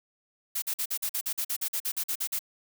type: noise bursts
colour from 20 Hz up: blue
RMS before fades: -30 dBFS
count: 16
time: 0.55-2.392 s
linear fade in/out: 10 ms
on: 72 ms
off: 46 ms
effects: none